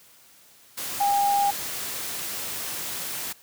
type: tone in noise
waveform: sine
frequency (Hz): 806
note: G5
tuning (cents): +48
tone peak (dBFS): -19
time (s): 1-1.51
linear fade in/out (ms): 10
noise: white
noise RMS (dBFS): -32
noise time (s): 0.77-3.33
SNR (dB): +10
effects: white hiss -54 dBFS RMS until 3.42 s + high-pass 60 Hz 12 dB/octave